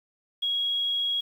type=tone; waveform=sine; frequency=3309 Hz; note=G#7; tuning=7 cents flat; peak=-24 dBFS; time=0.42-1.21 s; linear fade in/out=10 ms; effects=9-bit